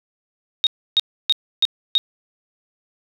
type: tone bursts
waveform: sine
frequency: 3729 Hz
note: A#7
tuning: in tune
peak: -12 dBFS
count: 5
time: 0.64-1.98 s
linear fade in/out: 0 ms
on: 28 ms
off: 300 ms
effects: none